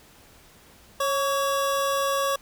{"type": "tone pair together", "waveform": "square", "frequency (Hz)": [550, 1129.6], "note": ["C#5", "C#6"], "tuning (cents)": [-14, 32], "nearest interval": "octave", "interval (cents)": 1246, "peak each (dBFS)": -26, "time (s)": [1, 2.36], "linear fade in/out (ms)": 5, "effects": ["pink hiss -53 dBFS RMS until 2.41 s"]}